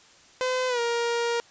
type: tone with pitch glide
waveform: sawtooth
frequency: 510 to 470.4 Hz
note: C5 to A#4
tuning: -44 to +16 cents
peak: -20 dBFS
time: 0.41-1.4 s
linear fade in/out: 0 ms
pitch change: -140 cents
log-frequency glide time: 0.68-0.8 s
effects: white hiss -54 dBFS RMS until 1.5 s + resampled to 16000 Hz